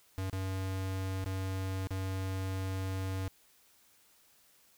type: tone with dropouts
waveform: square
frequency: 95 Hz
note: F#2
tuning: 46 cents sharp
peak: -34 dBFS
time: 0.18-3.28 s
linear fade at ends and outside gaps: 0 ms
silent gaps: 0.298-0.329 / 1.243-1.26 / 1.871-1.907 s
effects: white hiss -65 dBFS RMS until 4.77 s